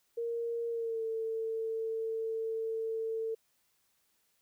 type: tone with pitch glide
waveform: sine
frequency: 466.2 to 447.7 Hz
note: A#4 to A4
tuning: 0 to +30 cents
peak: -32 dBFS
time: 0.17-3.35 s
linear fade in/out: 10 ms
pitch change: -70 cents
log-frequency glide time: 0.69-1.04 s
effects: white hiss -74 dBFS RMS until 4.41 s